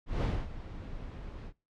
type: noise with ADSR envelope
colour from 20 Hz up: brown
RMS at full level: -27 dBFS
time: 0.06-1.53 s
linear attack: 160 ms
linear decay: 250 ms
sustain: -15 dB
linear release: 64 ms
effects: noise-tail reverb RT60 0.3 s tail -23 dB re dry + low-pass 4000 Hz 12 dB/octave